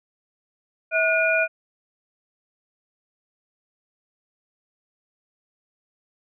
sine tone cluster, 647 / 1454 / 2424 Hz, E5 / F#6 / D#7, -32 / -31 / -46 cents, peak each -22 dBFS, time 0.91-1.48 s, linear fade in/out 50 ms, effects none

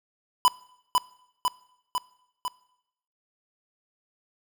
square tone with echo, 996 Hz, B5, 14 cents sharp, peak -16 dBFS, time 0.45-0.48 s, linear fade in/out 0 ms, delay 500 ms, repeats 4, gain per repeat -3 dB, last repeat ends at 2.48 s, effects noise-tail reverb RT60 0.8 s tail -22 dB re dry

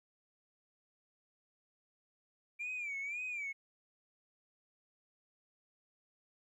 sine tone with vibrato, 2349 Hz, D7, in tune, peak -36 dBFS, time 2.59-3.53 s, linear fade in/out 20 ms, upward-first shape sine, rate 1.9 Hz, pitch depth 120 cents each way, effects tanh soft clip ceiling -35 dBFS + 13-bit

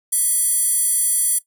square tone with high-pass filter, 659 Hz, E5, 1 cent flat, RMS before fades -18 dBFS, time 0.12-1.39 s, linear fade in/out 10 ms, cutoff 9900 Hz, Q 4.9, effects noise-tail reverb RT60 0.1 s tail -17 dB re dry

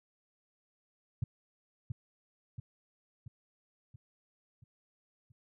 sine tone with echo, 118 Hz, A#2, 22 cents sharp, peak -27 dBFS, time 1.22-1.24 s, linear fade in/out 5 ms, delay 680 ms, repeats 6, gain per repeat -5 dB, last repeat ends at 5.32 s, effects none

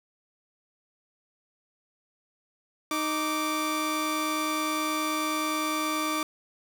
sawtooth tone pair together, 309.6 / 1168.9 Hz, D#4 / D6, -9 / -9 cents, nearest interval octave + major seventh, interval 2300 cents, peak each -26 / -25 dBFS, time 2.91-6.23 s, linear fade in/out 2 ms, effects none

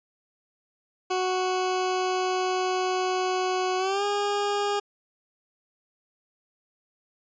20% pulse tone with pitch glide, 369.9 to 408.1 Hz, F#4 to G#4, 0 to -30 cents, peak -19 dBFS, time 1.1-4.8 s, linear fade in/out 10 ms, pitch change +170 cents, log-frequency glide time 3.78-4.04 s, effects resampled to 16000 Hz

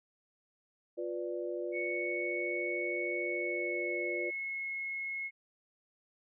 sine chord, B diminished, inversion second, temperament equal with one note detuned, 352.5 / 493.9 / 587.3 Hz, F4 / B4 / D5, +16 / 0 / 0 cents, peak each -37 / -40 / -40 dBFS, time 0.97-4.31 s, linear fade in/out 20 ms
sine tone with pitch glide, 2217 to 2173 Hz, C#7 to C#7, 0 to -35 cents, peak -35 dBFS, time 1.72-5.31 s, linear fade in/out 50 ms, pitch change -35 cents, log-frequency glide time 3.22-4.69 s
effects none

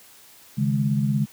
sine chord, C# suspended second, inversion none, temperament equal, 138.59 / 155.56 / 207.7 Hz, C#3 / D#3 / G#3, 0 / 0 / 0 cents, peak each -22 / -27 / -23 dBFS, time 0.57-1.26 s, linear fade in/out 20 ms, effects white hiss -50 dBFS RMS until 1.32 s + high-pass 60 Hz 12 dB/octave

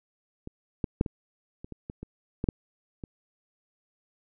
clicks, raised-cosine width 3 ms, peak -25 / -14 / -8 / -21 / -27 / -26 / -23 / -25 / -15 / -9 / -24 dBFS, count 11, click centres 0.474 / 0.842 / 1.011 / 1.062 / 1.645 / 1.723 / 1.899 / 2.03 / 2.441 / 2.488 / 3.038 s, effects none

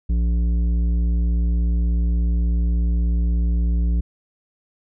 triangle tone with tanh clipping, 58.27 Hz, A#1, in tune, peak -18 dBFS, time 0.09-4.01 s, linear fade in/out 10 ms, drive 14 dB, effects none

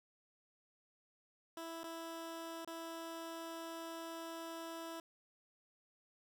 15% pulse tone with dropouts, 329.9 Hz, E4, 1 cent sharp, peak -38 dBFS, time 1.57-5 s, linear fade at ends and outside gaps 2 ms, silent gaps 1.834-1.84 / 2.648-2.674 s, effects none

